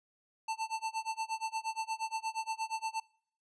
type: tone with tremolo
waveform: square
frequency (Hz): 889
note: A5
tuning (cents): +18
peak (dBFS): -32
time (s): 0.48-3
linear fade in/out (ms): 5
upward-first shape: sine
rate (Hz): 8.5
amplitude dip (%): 100
effects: noise-tail reverb RT60 0.6 s tail -25 dB re dry + resampled to 22050 Hz